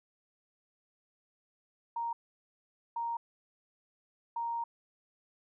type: tone bursts at uneven times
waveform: sine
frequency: 932.3 Hz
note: A#5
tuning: in tune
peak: -32 dBFS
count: 3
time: 1.96-2.13 / 2.96-3.17 / 4.36-4.64 s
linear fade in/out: 5 ms
effects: none

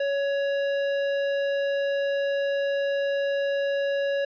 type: tone with hard clipping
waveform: triangle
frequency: 559 Hz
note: C#5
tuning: 14 cents sharp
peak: -25 dBFS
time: 0-4.25 s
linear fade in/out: 5 ms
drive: 16 dB
effects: resampled to 11025 Hz

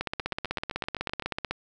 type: two click trains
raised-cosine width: 0.3 ms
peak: -13 / -19 dBFS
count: 25 / 9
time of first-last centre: 0.01-1.51 / 0.2-1.223 s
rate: 16 / 7.82 Hz
effects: none

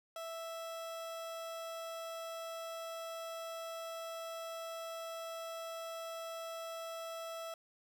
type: tone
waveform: 30% pulse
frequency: 659.3 Hz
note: E5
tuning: in tune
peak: -39 dBFS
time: 0.16-7.54 s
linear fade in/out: 2 ms
effects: none

